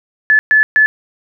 sine tone bursts at uneven times, 1729 Hz, A6, 31 cents flat, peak -6 dBFS, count 3, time 0.3-0.39 / 0.51-0.63 / 0.76-0.86 s, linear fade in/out 0 ms, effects none

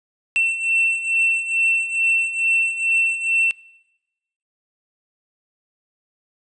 triangle beating tone pair, 2692 / 2694.3 Hz, E7 / E7, +36 / +37 cents, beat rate 2.3 Hz, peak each -22 / -17 dBFS, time 0.36-3.51 s, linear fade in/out 0 ms, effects noise-tail reverb RT60 1.0 s tail -23 dB re dry + resampled to 22050 Hz

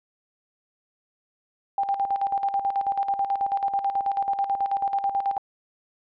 sine tone with tremolo, 793 Hz, G5, 20 cents sharp, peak -20 dBFS, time 1.78-5.38 s, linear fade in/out 2 ms, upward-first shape square, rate 9.2 Hz, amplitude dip 65%, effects resampled to 11025 Hz

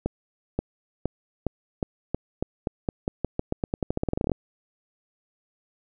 accelerating click train, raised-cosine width 2 ms, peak -11 dBFS, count 27, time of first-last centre 0.06-4.318 s, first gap 530 ms, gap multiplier 0.88, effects none

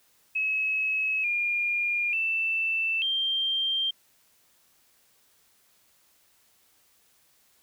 sine tone with pitch steps, 2572 / 2414 / 2659 / 3170 Hz, E7 / D7 / E7 / G7, -43 / +47 / +14 / +19 cents, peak -24 dBFS, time 0.35-3.91 s, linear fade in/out 10 ms, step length 890 ms, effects white hiss -64 dBFS RMS until 7.62 s

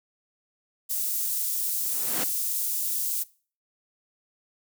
white high-pass noise, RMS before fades -28 dBFS, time 0.89-3.24 s, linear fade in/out 20 ms, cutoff 8200 Hz, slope 12 dB/octave
pink noise with exponential growth, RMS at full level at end -28 dBFS, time 1.64-2.24 s, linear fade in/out 5 ms, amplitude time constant 130 ms
effects noise-tail reverb RT60 0.4 s tail -21 dB re dry + high-pass 200 Hz 12 dB/octave

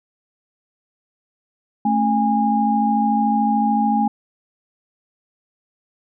sine tone cluster, 220.2 / 273.8 / 819 Hz, A3 / C#4 / G#5, +2 / -21 / -24 cents, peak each -18 / -25 / -18 dBFS, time 1.85-4.08 s, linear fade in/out 5 ms, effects none

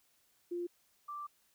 sine tone pair in turn, 349.2 / 1174.6 Hz, F4 / D6, 0 / 0 cents, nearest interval octave + major sixth, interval 2100 cents, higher second, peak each -35 / -40 dBFS, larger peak first, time 0.51-0.67 / 1.08-1.27 s, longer second, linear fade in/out 10 ms, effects white hiss -72 dBFS RMS until 1.54 s

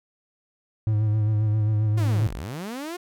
triangle tone with vibrato, 107.1 Hz, A2, 46 cents flat, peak -17 dBFS, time 0.87-2.27 s, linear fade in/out 0 ms, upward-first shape sine, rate 7.5 Hz, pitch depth 37 cents each way
sawtooth linear two-way sweep, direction down then up, 365.1 to 33.06 to 365.1 Hz, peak -27 dBFS, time 1.97-2.97 s, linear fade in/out 10 ms, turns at 2.33 s
effects none

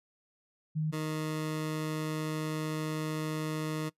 sine / 20% pulse tone pair in turn, 155.56 / 155.56 Hz, D#3 / D#3, 0 / 0 cents, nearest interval unison, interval 0 cents, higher neither, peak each -28 / -27 dBFS, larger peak second, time 0.75-0.92 / 0.92-3.9 s, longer second, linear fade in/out 20 ms, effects noise-tail reverb RT60 0.1 s tail -21 dB re dry + resampled to 32000 Hz

